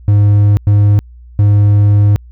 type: tone bursts at uneven times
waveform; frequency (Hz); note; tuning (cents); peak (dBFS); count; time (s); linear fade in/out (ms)
triangle; 102.8; G#2; -17; -3; 3; 0.08-0.57 / 0.67-0.99 / 1.39-2.16; 0
effects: added 60 Hz sine -33 dBFS peak until 2.31 s